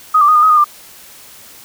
sine tone with pitch steps, 1253 / 1173 / 1243 / 1213 / 1266 / 1227 / 1191 Hz, D#6 / D6 / D#6 / D#6 / D#6 / D#6 / D6, +12 / -2 / -2 / -44 / +30 / -25 / +24 cents, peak -6 dBFS, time 0.14-0.644 s, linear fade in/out 10 ms, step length 72 ms, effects white hiss -39 dBFS RMS until 1.64 s

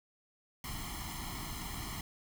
pink noise with comb filter, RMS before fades -41 dBFS, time 0.64-2.01 s, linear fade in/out 2 ms, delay 0.96 ms, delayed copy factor +1, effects none

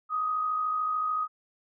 sine tone pair together, 1200 / 1253.6 Hz, D6 / D#6, +37 / +13 cents, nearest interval minor second, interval 76 cents, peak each -38 / -26 dBFS, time 0.09-1.28 s, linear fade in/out 50 ms, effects none

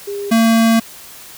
sine / square tone pair in turn, 404.2 / 226.8 Hz, G#4 / A#3, -47 / -47 cents, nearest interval minor seventh, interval 1000 cents, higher first, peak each -21 / -10 dBFS, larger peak second, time 0.07-0.31 / 0.31-0.8 s, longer second, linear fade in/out 10 ms, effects white hiss -37 dBFS RMS until 1.37 s

